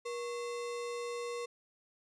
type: tone with sample-and-hold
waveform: sine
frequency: 477.8 Hz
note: A#4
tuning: 43 cents sharp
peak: -36 dBFS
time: 0.05-1.46 s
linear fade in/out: 10 ms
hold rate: 1575 Hz
effects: resampled to 22050 Hz